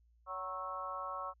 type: harmonic tone with a mistuned harmonic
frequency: 187.6 Hz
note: F#3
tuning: 24 cents sharp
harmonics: 3 / 4 / 5 / 6 / 7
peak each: -47 / -48 / -50 / -41 / -44 dBFS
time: 0.26-1.34 s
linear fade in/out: 50 ms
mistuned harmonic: 6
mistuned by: -46 cents
effects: added 58 Hz sine -65 dBFS peak until 1.4 s